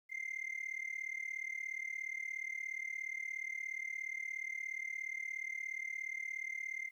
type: tone with amplitude modulation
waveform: sine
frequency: 2093 Hz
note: C7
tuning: in tune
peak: -33 dBFS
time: 0.09-6.91 s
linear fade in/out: 50 ms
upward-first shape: sine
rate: 37 Hz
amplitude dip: 95%
effects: tanh soft clip ceiling -35 dBFS + 12-bit